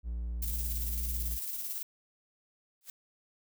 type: tone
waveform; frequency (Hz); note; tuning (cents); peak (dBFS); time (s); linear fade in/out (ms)
triangle; 58.27; A#1; 0; -31; 0.03-1.39; 50
type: noise with tremolo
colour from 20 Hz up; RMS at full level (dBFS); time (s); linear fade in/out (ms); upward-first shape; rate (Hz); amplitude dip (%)
violet; -36; 0.42-1.83; 5; square; 18; 35
type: noise with exponential growth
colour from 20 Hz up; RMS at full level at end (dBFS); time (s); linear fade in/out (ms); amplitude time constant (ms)
blue; -40; 2.81-2.9; 1; 19
effects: none